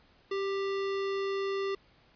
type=tone with sample-and-hold; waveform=sine; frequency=392 Hz; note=G4; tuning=in tune; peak=-29 dBFS; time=0.31-1.75 s; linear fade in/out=5 ms; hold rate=1575 Hz; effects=pink hiss -63 dBFS RMS until 2.15 s + resampled to 11025 Hz